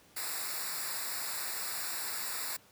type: noise with comb filter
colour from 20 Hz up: white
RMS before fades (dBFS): -37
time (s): 0.16-2.57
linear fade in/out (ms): 10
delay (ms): 0.32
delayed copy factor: -0.95
effects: pink hiss -61 dBFS RMS until 2.71 s + high-pass 80 Hz 12 dB/octave